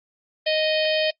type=harmonic tone with a mistuned harmonic; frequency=622.3 Hz; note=D#5; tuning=in tune; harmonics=1 / 3 / 4 / 5 / 6 / 7 / 8; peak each=-21 / -31 / -29 / -27 / -33 / -31 / -34 dBFS; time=0.46-1.11 s; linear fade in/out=10 ms; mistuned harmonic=7; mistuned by=+16 cents; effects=noise-tail reverb RT60 0.1 s tail -22 dB re dry + Opus 24 kbps